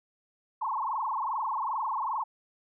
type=tone with frequency modulation; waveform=sine; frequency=982 Hz; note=B5; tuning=10 cents flat; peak=-28 dBFS; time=0.61-2.24 s; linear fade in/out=10 ms; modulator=22.5 Hz; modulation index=5.8; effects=none